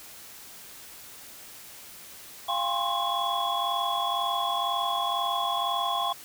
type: tone cluster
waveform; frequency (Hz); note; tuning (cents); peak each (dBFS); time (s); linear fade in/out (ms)
sine; 696 / 802 / 1041 / 1083 / 3367; F5 / G5 / C6 / C#6 / G#7; -6 / +39 / -9 / -41 / +23; -31; 2.48-6.13; 10
effects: tanh soft clip ceiling -16 dBFS + white hiss -46 dBFS RMS until 6.24 s